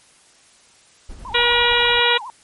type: noise with tremolo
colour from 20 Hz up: brown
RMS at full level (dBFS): -35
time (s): 1.09-2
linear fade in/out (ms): 5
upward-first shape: sine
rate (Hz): 10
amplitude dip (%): 45
type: tone with vibrato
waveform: sine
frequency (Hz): 932.3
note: A#5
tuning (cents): 0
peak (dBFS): -30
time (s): 1.25-2.3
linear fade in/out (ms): 0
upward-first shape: triangle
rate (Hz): 12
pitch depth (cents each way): 270
type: harmonic tone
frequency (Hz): 479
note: A#4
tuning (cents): +47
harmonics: 1 / 2 / 3 / 4 / 5 / 6 / 7 / 8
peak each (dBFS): -22 / -22 / -22 / -22 / -22 / -22 / -22 / -22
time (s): 1.34-2.18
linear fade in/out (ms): 10
effects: white hiss -52 dBFS RMS until 2.43 s + MP3 48 kbps